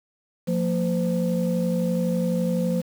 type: tone cluster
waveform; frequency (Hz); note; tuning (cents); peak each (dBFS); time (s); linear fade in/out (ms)
sine; 176.8 / 228.7 / 513; F3 / A#3 / C5; +22 / -33 / -34; -22 / -26 / -26; 0.47-2.82; 20
effects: tanh soft clip ceiling -14 dBFS + 7-bit

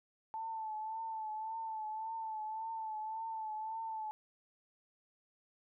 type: tone with vibrato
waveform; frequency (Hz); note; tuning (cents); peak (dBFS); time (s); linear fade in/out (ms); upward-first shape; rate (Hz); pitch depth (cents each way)
sine; 880; A5; 0; -38; 0.34-4.11; 0; triangle; 1.8; 48
effects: none

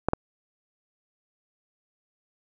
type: clicks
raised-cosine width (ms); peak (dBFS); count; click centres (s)
1; -8; 2; 0.086 / 0.134
effects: none

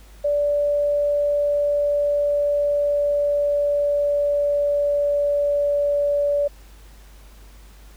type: tone with pitch glide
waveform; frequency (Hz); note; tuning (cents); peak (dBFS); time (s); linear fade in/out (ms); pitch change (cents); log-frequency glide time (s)
sine; 581 to 576.3; D5 to D5; -19 to -33; -17; 0.24-6.48; 10; -14; 0.98-6.29
effects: added 50 Hz sine -43 dBFS peak until 7.96 s + pink hiss -52 dBFS RMS until 7.96 s

